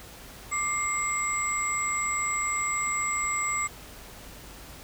sine tone cluster, 1184 / 2112 / 7760 Hz, D6 / C7 / B8, +14 / +16 / -31 cents, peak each -30 dBFS, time 0.51-3.68 s, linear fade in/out 20 ms, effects added 50 Hz sine -52 dBFS peak until 4.83 s + pink hiss -46 dBFS RMS until 4.83 s

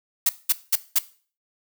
blue noise bursts, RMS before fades -18 dBFS, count 4, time 0.26-0.988 s, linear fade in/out 5 ms, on 32 ms, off 200 ms, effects noise-tail reverb RT60 0.4 s tail -17 dB re dry

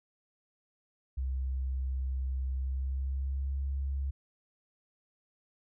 sine tone with pitch glide, 65.41 to 68.42 Hz, C2 to C#2, 0 to -22 cents, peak -30 dBFS, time 1.17-4.11 s, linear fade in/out 10 ms, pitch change +78 cents, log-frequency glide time 2.54-3.58 s, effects none

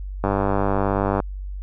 click train, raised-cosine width 1 ms, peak -7 dBFS, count 96, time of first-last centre 0.24-1.202 s, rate 98.8 Hz, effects added 48 Hz sine -28 dBFS peak until 1.62 s

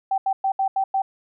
sine tone bursts at uneven times, 775 Hz, G5, 20 cents flat, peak -18 dBFS, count 6, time 0.11-0.18 / 0.26-0.33 / 0.44-0.52 / 0.59-0.68 / 0.76-0.84 / 0.94-1.02 s, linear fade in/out 5 ms, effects none

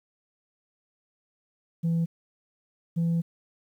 sine tone pair in turn, 166.5 / 167.66 Hz, E3 / E3, +18 / +30 cents, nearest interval unison, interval 12 cents, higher second, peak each -20 dBFS, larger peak neither, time 1.83-2.06 / 2.96-3.22 s, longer second, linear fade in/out 20 ms, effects tanh soft clip ceiling -21 dBFS + 10-bit

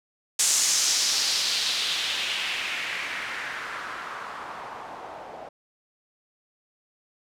blue noise with low-pass filter sweep, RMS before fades -28 dBFS, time 0.39-5.49 s, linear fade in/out 5 ms, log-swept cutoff 7400 to 660 Hz, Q 2.2, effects none

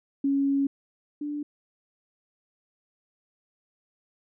sine tone pair in turn, 277.2 / 293.7 Hz, C#4 / D4, 0 / 0 cents, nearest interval minor second, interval 100 cents, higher second, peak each -21 / -29 dBFS, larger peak first, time 0.24-0.67 / 1.21-1.43 s, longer first, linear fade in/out 5 ms, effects none

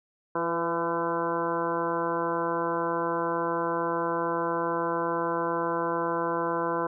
harmonic tone with a mistuned harmonic, 168.9 Hz, E3, 42 cents sharp, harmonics 1 / 2 / 3 / 4 / 5 / 6 / 7 / 8 / 9, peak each -39 / -32 / -31 / -36 / -38 / -30 / -40 / -37 / -39 dBFS, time 0.35-6.87 s, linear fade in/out 5 ms, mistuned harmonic 3, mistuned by -24 cents, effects none

